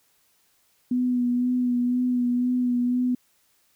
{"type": "tone with vibrato", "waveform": "sine", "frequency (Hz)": 246.9, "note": "B3", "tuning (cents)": 0, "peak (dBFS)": -20, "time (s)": [0.91, 3.15], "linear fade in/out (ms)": 5, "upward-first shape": "sine", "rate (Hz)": 2, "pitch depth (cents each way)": 23, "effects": ["white hiss -65 dBFS RMS until 3.75 s"]}